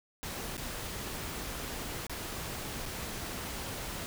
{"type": "noise with dropouts", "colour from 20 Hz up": "pink", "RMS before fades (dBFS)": -39, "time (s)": [0.23, 4.06], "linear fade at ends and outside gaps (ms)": 0, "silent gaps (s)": [[0.569, 0.578], [2.067, 2.096], [2.855, 2.86]], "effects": []}